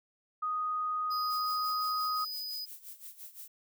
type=tone with pitch glide; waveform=sine; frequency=1244.5 to 1254.6 Hz; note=D#6 to D#6; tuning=0 to +14 cents; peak=-30 dBFS; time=0.42-2.25 s; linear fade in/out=10 ms; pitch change=+14 cents; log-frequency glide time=0.94-1.94 s
type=tone; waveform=square; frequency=4978 Hz; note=D#8; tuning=in tune; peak=-37 dBFS; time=1.1-2.66 s; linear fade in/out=20 ms
type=noise with tremolo; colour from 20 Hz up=violet; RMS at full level=-45 dBFS; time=1.3-3.48 s; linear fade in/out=5 ms; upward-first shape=sine; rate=5.8 Hz; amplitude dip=80%
effects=none